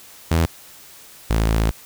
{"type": "tone pair in turn", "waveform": "sawtooth", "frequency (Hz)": [82.3, 54.93], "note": ["E2", "A1"], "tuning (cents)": [-2, -2], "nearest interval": "perfect fifth", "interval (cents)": 700, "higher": "first", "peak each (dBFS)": [-11, -12], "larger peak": "first", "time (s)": [[0.31, 0.46], [1.3, 1.71]], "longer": "second", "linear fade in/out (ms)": 5, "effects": ["white hiss -44 dBFS RMS until 1.85 s"]}